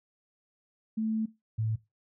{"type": "tone pair in turn", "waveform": "sine", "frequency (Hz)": [220, 110.38], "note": ["A3", "A2"], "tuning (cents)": [0, 6], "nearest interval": "octave", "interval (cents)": 1194, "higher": "first", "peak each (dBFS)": -27, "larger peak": "neither", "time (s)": [[0.97, 1.26], [1.58, 1.76]], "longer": "first", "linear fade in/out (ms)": 10, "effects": ["noise-tail reverb RT60 0.2 s tail -17 dB re dry"]}